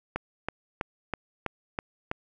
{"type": "click train", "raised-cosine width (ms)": 0.5, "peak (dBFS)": -14, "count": 7, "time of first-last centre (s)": [0.16, 2.114], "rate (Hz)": 3.07, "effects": []}